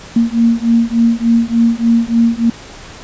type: beating tone pair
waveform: sine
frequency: 230 / 233.4 Hz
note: A#3 / A#3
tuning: -23 / +2 cents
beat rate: 3.4 Hz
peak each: -12 dBFS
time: 0.16-2.5 s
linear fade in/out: 5 ms
effects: pink hiss -34 dBFS RMS until 3.03 s + resampled to 16000 Hz